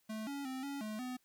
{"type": "tone with pitch steps", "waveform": "square", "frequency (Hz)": [217.7, 281.1, 261, 280.4, 214.7, 252.1], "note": ["A3", "C#4", "C4", "C#4", "A3", "B3"], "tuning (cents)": [-18, 24, -4, 20, -42, 36], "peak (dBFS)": -40, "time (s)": [0.09, 1.17], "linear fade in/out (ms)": 10, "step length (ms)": 180, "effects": ["white hiss -75 dBFS RMS until 1.24 s"]}